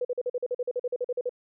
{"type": "tone bursts", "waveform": "sine", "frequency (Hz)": 493.9, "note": "B4", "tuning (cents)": 0, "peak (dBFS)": -25, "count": 16, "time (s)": [0.01, 1.294], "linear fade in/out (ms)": 5, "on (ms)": 39, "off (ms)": 44, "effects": []}